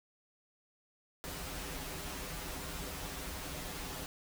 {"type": "noise with comb filter", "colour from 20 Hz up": "pink", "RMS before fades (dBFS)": -42, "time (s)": [1.24, 4.06], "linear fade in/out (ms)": 0, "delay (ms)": 8.9, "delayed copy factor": -0.95, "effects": []}